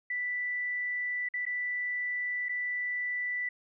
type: tone with dropouts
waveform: sine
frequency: 1975.5 Hz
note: B6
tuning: in tune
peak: -30 dBFS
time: 0.1-3.49 s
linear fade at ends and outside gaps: 5 ms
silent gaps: 1.288-1.338 / 1.454-1.464 / 2.486-2.492 s
effects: none